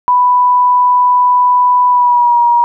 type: tone with pitch glide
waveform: sine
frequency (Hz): 990 to 952.4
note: B5 to A#5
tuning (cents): +4 to +37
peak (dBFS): -6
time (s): 0.08-2.64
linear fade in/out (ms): 0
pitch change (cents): -67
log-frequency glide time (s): 1.89-2.39
effects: none